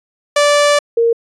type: tone pair in turn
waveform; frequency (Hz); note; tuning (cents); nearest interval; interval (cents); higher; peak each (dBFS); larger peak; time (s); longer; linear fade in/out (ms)
sawtooth / sine; 583 / 463.6; D5 / A#4; -13 / -10; major third; 397; first; -5 / -9; first; 0.36-0.79 / 0.97-1.13; first; 5
effects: resampled to 22050 Hz